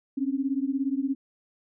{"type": "beating tone pair", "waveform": "sine", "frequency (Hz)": [264.6, 281.6], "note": ["C4", "C#4"], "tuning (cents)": [20, 27], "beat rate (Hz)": 17, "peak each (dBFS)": [-27, -28], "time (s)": [0.17, 1.15], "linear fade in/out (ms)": 10, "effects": []}